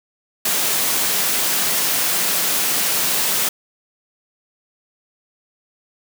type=high-pass noise; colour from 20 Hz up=white; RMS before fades=-19 dBFS; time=0.45-3.49 s; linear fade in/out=5 ms; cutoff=140 Hz; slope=24 dB/octave; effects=none